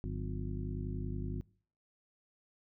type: harmonic tone with a mistuned harmonic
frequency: 50.7 Hz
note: G#1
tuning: 41 cents flat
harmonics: 1 / 2 / 3 / 4 / 5 / 6 / 7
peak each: -39 / -40 / -43 / -45 / -45 / -56 / -48 dBFS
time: 0.04-1.41 s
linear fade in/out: 0 ms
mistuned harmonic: 4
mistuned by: -150 cents
effects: noise-tail reverb RT60 0.5 s tail -24 dB re dry